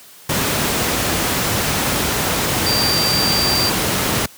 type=tone in noise; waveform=sine; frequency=4699 Hz; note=D8; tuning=in tune; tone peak=-17 dBFS; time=2.66-3.7 s; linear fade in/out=5 ms; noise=pink; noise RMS=-18 dBFS; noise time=0.29-4.26 s; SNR=-2 dB; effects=white hiss -43 dBFS RMS until 4.37 s + high-pass 80 Hz 12 dB/octave